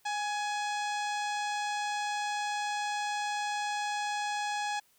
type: harmonic tone with a mistuned harmonic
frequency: 840 Hz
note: G#5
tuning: 19 cents sharp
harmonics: 1 / 2 / 3 / 4 / 5 / 6 / 7 / 8 / 9 / 10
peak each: -32 / -38 / -42 / -44 / -46 / -48 / -49 / -50 / -51 / -52 dBFS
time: 0.05-4.8 s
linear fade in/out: 10 ms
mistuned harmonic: 1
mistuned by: -27 cents
effects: white hiss -67 dBFS RMS until 4.98 s